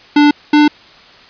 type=tone pair in turn; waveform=square; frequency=293.7 / 297.8 Hz; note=D4 / D4; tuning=0 / +24 cents; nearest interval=unison; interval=24 cents; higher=second; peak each=-6 dBFS; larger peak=neither; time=0.16-0.31 / 0.53-0.68 s; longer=neither; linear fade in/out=5 ms; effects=white hiss -41 dBFS RMS until 1.29 s + resampled to 11025 Hz